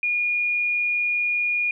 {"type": "tone", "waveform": "sine", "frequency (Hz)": 2435, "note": "D#7", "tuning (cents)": -38, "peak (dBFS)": -20, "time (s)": [0.03, 1.71], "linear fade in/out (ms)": 2, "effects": []}